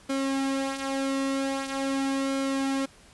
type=tone with flanger; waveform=sawtooth; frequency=271.3 Hz; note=C#4; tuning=37 cents flat; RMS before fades=-28 dBFS; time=0.09-2.86 s; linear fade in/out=10 ms; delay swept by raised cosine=1.1 to 5 ms; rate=0.44 Hz; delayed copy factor=-0.55; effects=pink hiss -54 dBFS RMS until 3.13 s + resampled to 24000 Hz